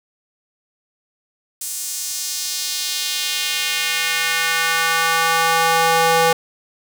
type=tone with high-pass filter sweep; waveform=square; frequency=164.81 Hz; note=E3; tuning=in tune; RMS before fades=-19 dBFS; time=1.61-6.33 s; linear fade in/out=5 ms; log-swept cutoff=8200 to 600 Hz; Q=1.4; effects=none

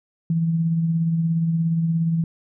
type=tone with tremolo; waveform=sine; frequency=164.81 Hz; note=E3; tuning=in tune; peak=-16 dBFS; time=0.3-2.24 s; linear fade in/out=2 ms; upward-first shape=triangle; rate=17 Hz; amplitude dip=40%; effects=none

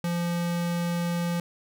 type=tone; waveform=square; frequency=172.4 Hz; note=F3; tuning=22 cents flat; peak=-26 dBFS; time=0.04-1.4 s; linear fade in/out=2 ms; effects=none

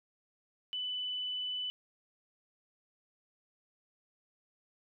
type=tone; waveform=sine; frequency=2993 Hz; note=F#7; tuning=19 cents sharp; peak=-34 dBFS; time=0.73-1.7 s; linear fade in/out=0 ms; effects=none

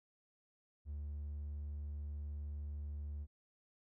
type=tone; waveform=triangle; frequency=73.42 Hz; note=D2; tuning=in tune; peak=-38 dBFS; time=0.85-3.27 s; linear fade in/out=50 ms; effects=tanh soft clip ceiling -35 dBFS

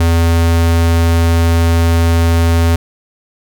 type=tone; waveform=square; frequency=83.6 Hz; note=E2; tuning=25 cents sharp; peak=-9 dBFS; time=0-2.76 s; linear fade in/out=5 ms; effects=none

